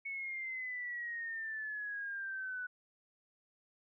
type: exponential sweep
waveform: sine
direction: down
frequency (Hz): 2217 to 1480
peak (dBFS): -38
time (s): 0.05-2.67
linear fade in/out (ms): 10
effects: none